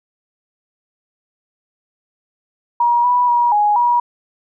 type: tone with pitch steps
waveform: sine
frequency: 953 / 981 / 958 / 832 / 962 Hz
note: A#5 / B5 / A#5 / G#5 / B5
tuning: +38 / -12 / +47 / +3 / -46 cents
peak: -11 dBFS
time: 2.8-4 s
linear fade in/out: 5 ms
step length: 240 ms
effects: none